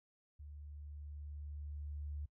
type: tone with level ramp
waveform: sine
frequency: 73.42 Hz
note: D2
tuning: in tune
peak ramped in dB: -49 to -40 dBFS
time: 0.39-2.26 s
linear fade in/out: 10 ms
effects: noise-tail reverb RT60 0.1 s tail -22 dB re dry